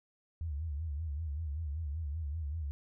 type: tone with vibrato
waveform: sine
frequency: 76.5 Hz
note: D#2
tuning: 29 cents flat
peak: -34 dBFS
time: 0.41-2.71 s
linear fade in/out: 0 ms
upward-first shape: sine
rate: 5.2 Hz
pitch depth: 150 cents each way
effects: none